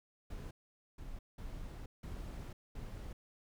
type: noise bursts at uneven times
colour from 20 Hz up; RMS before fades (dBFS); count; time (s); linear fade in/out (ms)
brown; -45; 5; 0.3-0.51 / 0.98-1.19 / 1.38-1.86 / 2.03-2.53 / 2.75-3.13; 5
effects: none